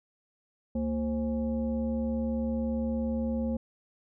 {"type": "tone with frequency modulation", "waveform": "sine", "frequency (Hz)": 229.4, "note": "A#3", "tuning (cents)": -28, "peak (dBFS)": -27, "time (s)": [0.75, 3.57], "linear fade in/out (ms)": 5, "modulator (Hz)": 299, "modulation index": 0.8, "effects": []}